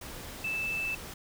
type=tone in noise; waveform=sine; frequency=2637 Hz; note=E7; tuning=in tune; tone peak=-30 dBFS; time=0.44-0.95 s; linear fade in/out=5 ms; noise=pink; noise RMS=-43 dBFS; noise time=0.01-1.14 s; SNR=+10 dB; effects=none